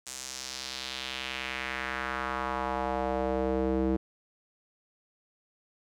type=tone with band-pass filter sweep; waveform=square; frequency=65.1 Hz; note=C2; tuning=8 cents flat; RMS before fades=-32 dBFS; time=0.06-3.97 s; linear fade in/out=10 ms; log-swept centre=7600 to 330 Hz; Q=1.9; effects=none